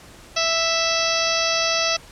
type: harmonic tone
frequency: 659.3 Hz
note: E5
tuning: in tune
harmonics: 1 / 2 / 3 / 4 / 5 / 6 / 7 / 8 / 9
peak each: -25 / -27 / -30 / -26 / -30 / -29 / -28 / -26 / -28 dBFS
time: 0.36-1.97 s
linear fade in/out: 10 ms
effects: pink hiss -45 dBFS RMS until 2.11 s + low-pass 10000 Hz 12 dB/octave